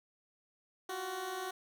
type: tone pair together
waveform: 15% pulse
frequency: 354.6 / 375 Hz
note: F4 / F#4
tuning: +26 / +23 cents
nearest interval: minor second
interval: 97 cents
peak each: -39 / -32 dBFS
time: 0.89-1.51 s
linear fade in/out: 5 ms
effects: none